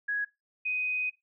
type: tone pair in turn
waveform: sine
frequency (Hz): 1665 / 2502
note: G#6 / D#7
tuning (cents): +4 / +9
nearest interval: perfect fifth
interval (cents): 705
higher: second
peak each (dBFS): -27 / -28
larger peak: first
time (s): 0.08-0.25 / 0.65-1.1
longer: second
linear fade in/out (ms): 10
effects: noise-tail reverb RT60 0.2 s tail -19 dB re dry